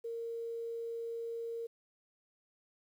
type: tone with quantisation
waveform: sine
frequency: 462.3 Hz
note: A#4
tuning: 14 cents flat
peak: -37 dBFS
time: 0.04-1.67 s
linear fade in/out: 10 ms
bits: 11
effects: none